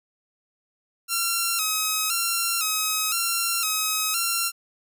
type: tone with vibrato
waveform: 5% pulse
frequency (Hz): 1318.5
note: E6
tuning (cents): 0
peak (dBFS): -11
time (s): 1.08-4.52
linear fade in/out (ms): 50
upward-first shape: square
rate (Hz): 0.98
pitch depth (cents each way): 63
effects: none

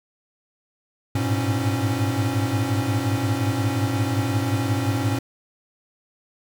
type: tone cluster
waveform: square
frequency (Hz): 101.7 / 107.3 / 118.8 / 274.6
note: G#2 / A2 / A#2 / C#4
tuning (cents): -36 / -43 / +33 / -16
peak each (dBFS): -27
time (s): 1.15-5.19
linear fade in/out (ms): 5
effects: none

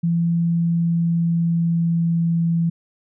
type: tone with pitch glide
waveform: sine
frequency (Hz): 168.9 to 167.35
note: E3 to E3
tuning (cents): +42 to +26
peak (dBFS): -16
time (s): 0.03-2.7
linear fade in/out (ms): 10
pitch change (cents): -16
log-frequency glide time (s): 0.34-2.45
effects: none

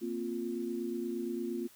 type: chord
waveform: sine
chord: Bb suspended second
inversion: none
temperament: equal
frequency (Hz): 233.1 / 261.6 / 349.2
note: Bb3 / C4 / F4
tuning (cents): 0 / 0 / 0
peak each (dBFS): -38 / -40 / -36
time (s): 0.01-1.68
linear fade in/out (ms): 20
effects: white hiss -59 dBFS RMS until 1.75 s

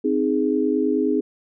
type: chord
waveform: sine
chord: Ab major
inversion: first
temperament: equal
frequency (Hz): 261.6 / 311.1 / 415.3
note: C4 / Eb4 / Ab4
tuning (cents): 0 / 0 / 0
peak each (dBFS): -22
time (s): 0.04-1.21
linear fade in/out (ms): 10
effects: none

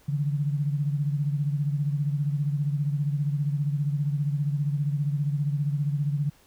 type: beating tone pair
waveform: sine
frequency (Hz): 143.2 / 158.2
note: D3 / D#3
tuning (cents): -43 / +29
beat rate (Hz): 15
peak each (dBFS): -24 / -31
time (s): 0.08-6.3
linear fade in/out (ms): 10
effects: pink hiss -59 dBFS RMS until 6.46 s

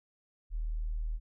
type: tone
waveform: sine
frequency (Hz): 39.22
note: D#1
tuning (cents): +15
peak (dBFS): -31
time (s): 0.5-1.2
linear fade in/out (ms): 50
effects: none

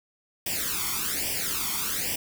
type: noise with flanger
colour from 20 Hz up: white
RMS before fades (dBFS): -29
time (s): 0.46-2.16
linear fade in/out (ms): 5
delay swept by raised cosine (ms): 0.37 to 0.91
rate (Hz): 1.2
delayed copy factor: +0.8
effects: none

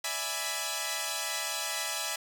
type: chord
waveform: 5% pulse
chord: E dominant seventh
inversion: third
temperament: equal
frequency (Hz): 587.3 / 659.3 / 830.6 / 987.8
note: D5 / E5 / G#5 / B5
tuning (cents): 0 / 0 / 0 / 0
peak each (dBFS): -28 / -25 / -24 / -26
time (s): 0.04-2.16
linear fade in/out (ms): 5
effects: none

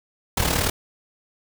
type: noise with amplitude modulation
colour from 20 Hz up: pink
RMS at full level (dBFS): -19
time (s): 0.37-0.7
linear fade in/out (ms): 5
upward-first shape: sine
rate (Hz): 37.6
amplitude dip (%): 65
effects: none

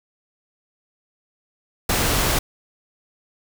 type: noise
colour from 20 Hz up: pink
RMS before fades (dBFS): -20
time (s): 1.89-2.39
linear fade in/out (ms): 5
effects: none

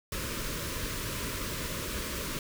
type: band-stop noise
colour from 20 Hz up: pink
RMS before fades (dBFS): -35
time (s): 0.12-2.39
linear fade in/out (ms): 2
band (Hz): 630 to 950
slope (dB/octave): 96
effects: none

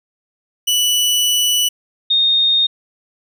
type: tone pair in turn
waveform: sawtooth / sine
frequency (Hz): 2960 / 3690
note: F#7 / A#7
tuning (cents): 0 / -18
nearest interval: major third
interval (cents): 382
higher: second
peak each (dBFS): -10 / -11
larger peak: first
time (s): 0.67-1.69 / 2.1-2.67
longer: first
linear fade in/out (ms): 10
effects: none

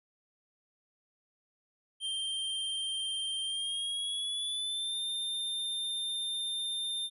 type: tone with pitch glide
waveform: square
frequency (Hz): 3159 to 3608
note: G7 to A7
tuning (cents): +13 to +43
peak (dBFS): -33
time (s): 2-7.1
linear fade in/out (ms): 50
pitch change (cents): +230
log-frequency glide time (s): 3.44-4.99
effects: resampled to 32000 Hz

